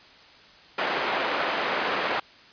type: band-pass noise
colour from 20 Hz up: pink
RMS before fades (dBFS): -27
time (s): 0.78-2.2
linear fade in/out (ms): 5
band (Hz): 500 to 2600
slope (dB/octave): 12
effects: white hiss -51 dBFS RMS until 2.52 s + resampled to 11025 Hz